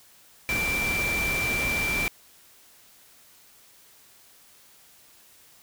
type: tone in noise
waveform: sine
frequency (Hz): 2349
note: D7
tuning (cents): 0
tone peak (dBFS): -25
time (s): 0.49-2.08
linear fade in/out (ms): 0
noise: pink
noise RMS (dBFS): -31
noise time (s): 0.49-2.08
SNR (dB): +3
effects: white hiss -55 dBFS RMS until 5.62 s